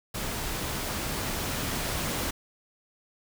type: noise with level ramp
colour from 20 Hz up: pink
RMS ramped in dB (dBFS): -33 to -30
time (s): 0.14-2.31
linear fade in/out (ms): 10
effects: none